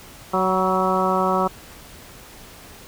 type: harmonic tone with a mistuned harmonic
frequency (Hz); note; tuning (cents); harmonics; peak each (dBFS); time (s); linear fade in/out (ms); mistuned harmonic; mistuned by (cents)
186.9; F#3; +18; 1 / 2 / 3 / 4 / 5 / 6 / 7; -25 / -25 / -25 / -25 / -25 / -25 / -25; 0.33-1.48; 10; 5; +31
effects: pink hiss -43 dBFS RMS until 2.87 s